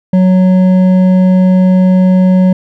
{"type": "tone with hard clipping", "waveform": "sine", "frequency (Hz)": 185, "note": "F#3", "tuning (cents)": 0, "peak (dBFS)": -6, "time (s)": [0.13, 2.53], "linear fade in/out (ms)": 5, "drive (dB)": 7, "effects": []}